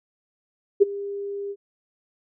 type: tone with ADSR envelope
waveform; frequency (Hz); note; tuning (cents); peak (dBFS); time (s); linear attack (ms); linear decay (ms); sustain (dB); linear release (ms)
sine; 401.6; G4; +42; -8; 0.8-1.56; 22; 18; -20; 52
effects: none